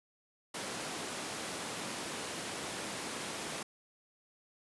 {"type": "high-pass noise", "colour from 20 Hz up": "pink", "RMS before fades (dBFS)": -40, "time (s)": [0.54, 3.63], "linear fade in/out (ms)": 5, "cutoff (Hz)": 220, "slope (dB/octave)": 12, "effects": ["resampled to 24000 Hz"]}